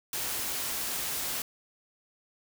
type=noise; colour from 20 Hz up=white; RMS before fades=-33 dBFS; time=0.13-1.42 s; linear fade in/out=2 ms; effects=none